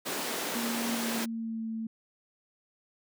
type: high-pass noise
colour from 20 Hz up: pink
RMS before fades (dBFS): -34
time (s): 0.05-1.26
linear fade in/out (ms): 20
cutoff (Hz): 220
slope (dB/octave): 24
type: tone with pitch glide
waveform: sine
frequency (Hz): 233.1 to 223.6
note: A#3 to A3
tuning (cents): 0 to +28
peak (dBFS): -32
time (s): 0.55-1.87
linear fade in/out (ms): 5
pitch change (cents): -72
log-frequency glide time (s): 0.87-1.65
effects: none